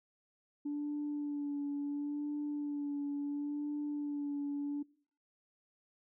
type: tone with vibrato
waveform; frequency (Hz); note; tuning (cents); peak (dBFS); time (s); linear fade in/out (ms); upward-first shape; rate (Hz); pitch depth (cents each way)
sine; 290; D4; -22; -33; 0.65-4.83; 10; sine; 0.72; 25
effects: noise-tail reverb RT60 0.5 s tail -23 dB re dry + tanh soft clip ceiling -31 dBFS